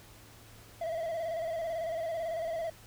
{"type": "tone with vibrato", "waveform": "triangle", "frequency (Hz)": 659.3, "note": "E5", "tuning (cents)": 0, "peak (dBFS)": -30, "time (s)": [0.81, 2.7], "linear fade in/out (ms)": 5, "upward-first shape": "square", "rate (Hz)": 18, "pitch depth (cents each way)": 49, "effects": ["added 108 Hz sine -57 dBFS peak until 2.86 s", "pink hiss -55 dBFS RMS until 2.86 s"]}